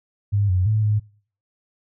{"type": "tone with pitch steps", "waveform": "sine", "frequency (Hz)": [101.7, 91.6, 108, 105.7], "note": ["G#2", "F#2", "A2", "G#2"], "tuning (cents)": [-36, -17, -32, 31], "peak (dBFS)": -16, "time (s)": [0.32, 1], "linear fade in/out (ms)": 20, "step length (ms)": 170, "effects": ["noise-tail reverb RT60 0.5 s tail -25 dB re dry"]}